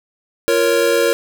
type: chord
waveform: square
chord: Bb minor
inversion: second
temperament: equal with one note detuned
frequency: 346.8 / 466.2 / 554.4 Hz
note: F4 / Bb4 / Db5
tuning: -12 / 0 / 0 cents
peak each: -21 / -16 / -18 dBFS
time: 0.48-1.13 s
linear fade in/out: 0 ms
effects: none